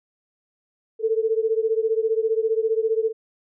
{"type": "beating tone pair", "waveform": "sine", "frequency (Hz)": [440, 455], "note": ["A4", "A#4"], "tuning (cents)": [0, -42], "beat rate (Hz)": 15, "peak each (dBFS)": [-21, -23], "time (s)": [0.99, 3.13], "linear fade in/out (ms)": 50, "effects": []}